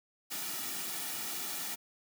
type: noise with comb filter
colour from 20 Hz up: white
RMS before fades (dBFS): -38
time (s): 0.3-1.76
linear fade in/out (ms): 20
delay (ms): 1.9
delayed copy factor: -0.55
effects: high-pass 150 Hz 12 dB/octave